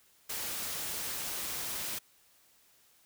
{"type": "noise", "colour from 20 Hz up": "white", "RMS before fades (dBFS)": -37, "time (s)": [0.29, 1.99], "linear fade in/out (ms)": 10, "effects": ["white hiss -65 dBFS RMS until 3.05 s"]}